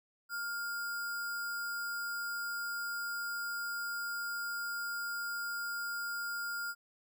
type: tone with sample-and-hold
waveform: sine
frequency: 1407 Hz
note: F6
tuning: 12 cents sharp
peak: -35 dBFS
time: 0.29-6.75 s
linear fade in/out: 50 ms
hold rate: 6300 Hz
effects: none